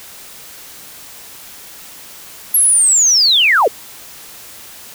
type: linear sweep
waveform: sine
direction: down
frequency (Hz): 11460 to 373.9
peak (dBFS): -8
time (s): 2.54-3.68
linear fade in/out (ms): 5
effects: white hiss -36 dBFS RMS until 4.94 s